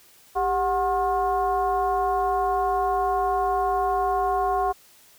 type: tone with frequency modulation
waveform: sine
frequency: 736 Hz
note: F#5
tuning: 9 cents flat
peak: -20 dBFS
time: 0.35-4.73 s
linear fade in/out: 20 ms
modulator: 340 Hz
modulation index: 1
effects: white hiss -54 dBFS RMS until 5.18 s